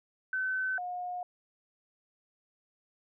sine tone pair in turn, 1523 / 718.8 Hz, F#6 / F5, +50 / +50 cents, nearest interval octave + minor second, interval 1300 cents, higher first, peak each -29 / -34 dBFS, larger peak first, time 0.33-0.78 / 0.78-1.23 s, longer neither, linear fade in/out 2 ms, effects none

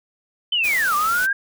sine linear two-way sweep, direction down then up, 3096 to 1160 to 1637 Hz, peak -17 dBFS, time 0.52-1.33 s, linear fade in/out 5 ms, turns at 0.95 s
white noise, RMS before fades -30 dBFS, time 0.63-1.27 s, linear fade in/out 20 ms
effects none

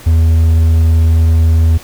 triangle tone, 81.3 Hz, E2, 23 cents flat, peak -4 dBFS, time 0.06-1.78 s, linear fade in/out 10 ms, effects pink hiss -35 dBFS RMS until 1.83 s

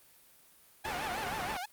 sawtooth tone with vibrato, 795 Hz, G5, 24 cents sharp, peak -33 dBFS, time 0.84-1.66 s, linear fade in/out 10 ms, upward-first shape sine, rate 6.3 Hz, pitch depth 200 cents each way
white low-pass noise, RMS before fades -39 dBFS, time 0.85-1.57 s, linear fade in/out 2 ms, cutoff 1800 Hz, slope 12 dB/octave
effects white hiss -61 dBFS RMS until 1.72 s + Opus 32 kbps

